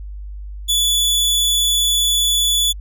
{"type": "tone", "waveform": "sawtooth", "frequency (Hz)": 3445, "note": "A7", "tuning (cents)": -37, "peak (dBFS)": -11, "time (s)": [0.68, 2.73], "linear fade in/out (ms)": 20, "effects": ["added 50 Hz sine -28 dBFS peak until 2.8 s"]}